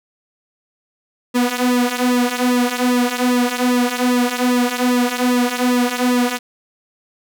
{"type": "tone with flanger", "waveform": "sawtooth", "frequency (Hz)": 246.9, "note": "B3", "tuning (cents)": 0, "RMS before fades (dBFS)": -17, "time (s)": [1.34, 6.39], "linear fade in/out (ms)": 20, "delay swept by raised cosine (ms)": [1.3, 4.3], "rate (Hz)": 2.5, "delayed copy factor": -0.75, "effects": []}